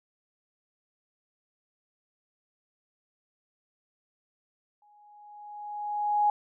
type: tone with exponential growth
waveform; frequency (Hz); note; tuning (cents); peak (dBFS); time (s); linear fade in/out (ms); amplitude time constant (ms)
sine; 832; G#5; +3; -19; 4.82-6.3; 2; 320
effects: none